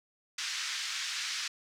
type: band-pass noise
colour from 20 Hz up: white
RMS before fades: -36 dBFS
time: 0.38-1.48 s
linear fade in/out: 5 ms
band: 1400 to 6000 Hz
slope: 24 dB/octave
effects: none